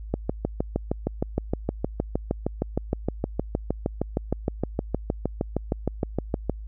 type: click train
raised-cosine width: 2 ms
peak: -10 dBFS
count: 42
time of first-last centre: 0.14-6.497 s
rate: 6.45 Hz
effects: added 53 Hz sine -34 dBFS peak until 6.67 s